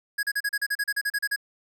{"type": "tone bursts", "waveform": "square", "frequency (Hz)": 1661.2, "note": "G#6", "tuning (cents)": 0, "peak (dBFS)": -24, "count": 14, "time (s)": [0.18, 1.362], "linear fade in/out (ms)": 10, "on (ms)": 51, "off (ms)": 36, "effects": []}